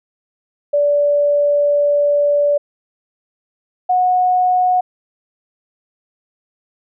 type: tone pair in turn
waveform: sine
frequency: 580 / 730.8 Hz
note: D5 / F#5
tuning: -22 / -22 cents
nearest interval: major third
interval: 400 cents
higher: second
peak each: -11 dBFS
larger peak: neither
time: 0.73-2.58 / 3.89-4.81 s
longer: first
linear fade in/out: 10 ms
effects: none